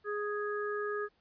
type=harmonic tone; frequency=415.3 Hz; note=G#4; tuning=in tune; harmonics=1 / 3 / 4; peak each=-34 / -39 / -40 dBFS; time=0.04-1.09 s; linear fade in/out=50 ms; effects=pink hiss -72 dBFS RMS until 1.2 s + resampled to 11025 Hz